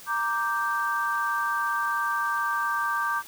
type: chord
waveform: sine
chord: G minor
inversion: first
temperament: equal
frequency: 932.3 / 1174.7 / 1568 Hz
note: Bb5 / D6 / G6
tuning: 0 / 0 / 0 cents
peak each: -31 / -27 / -28 dBFS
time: 0.06-3.23 s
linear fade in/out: 50 ms
effects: white hiss -46 dBFS RMS until 3.27 s